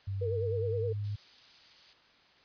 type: tone with pitch glide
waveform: sine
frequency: 98 to 102.99 Hz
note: G2 to G#2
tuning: 0 to -14 cents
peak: -32 dBFS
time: 0.07-1.16 s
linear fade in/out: 10 ms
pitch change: +86 cents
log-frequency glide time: 0.25-0.95 s
type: tone with vibrato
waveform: sine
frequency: 463.1 Hz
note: A#4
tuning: 11 cents flat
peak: -31 dBFS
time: 0.21-0.93 s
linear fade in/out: 10 ms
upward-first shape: sine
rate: 9.7 Hz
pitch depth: 85 cents each way
type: noise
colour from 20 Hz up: violet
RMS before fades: -44 dBFS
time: 1.04-1.93 s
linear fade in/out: 0 ms
effects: white hiss -62 dBFS RMS until 2.44 s + resampled to 11025 Hz